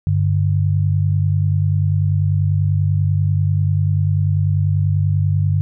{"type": "tone pair together", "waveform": "sine", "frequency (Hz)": [97.18, 147.4], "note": ["G2", "D3"], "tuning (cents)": [-15, 7], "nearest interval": "perfect fifth", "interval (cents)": 722, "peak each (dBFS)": [-15, -18], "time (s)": [0.07, 5.61], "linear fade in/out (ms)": 0, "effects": []}